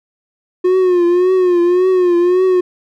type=tone with vibrato; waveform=triangle; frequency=360 Hz; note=F#4; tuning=47 cents flat; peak=-7 dBFS; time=0.64-2.61 s; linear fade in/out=10 ms; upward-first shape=triangle; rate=1.8 Hz; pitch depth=81 cents each way; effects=none